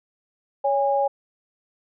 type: tone pair together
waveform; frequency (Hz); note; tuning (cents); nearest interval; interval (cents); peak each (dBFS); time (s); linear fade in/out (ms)
sine; 559.1 / 818; C#5 / G#5; +15 / -26; perfect fifth; 659; -21; 0.64-1.08; 10
effects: none